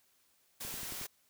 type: noise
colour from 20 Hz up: white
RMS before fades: -42 dBFS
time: 0.6-1.07 s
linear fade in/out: 10 ms
type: click train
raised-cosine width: 3 ms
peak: -36 dBFS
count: 5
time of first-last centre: 0.65-1.014 s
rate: 11 Hz
effects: white hiss -71 dBFS RMS until 1.29 s